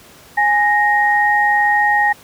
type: tone pair together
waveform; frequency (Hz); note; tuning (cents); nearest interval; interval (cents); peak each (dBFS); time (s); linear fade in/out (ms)
sine; 830.6 / 1867.5; G#5 / A#6; 0 / +3; octave + major second; 1403; -14; 0.37-2.13; 10
effects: pink hiss -43 dBFS RMS until 2.23 s + high-pass 80 Hz 12 dB/octave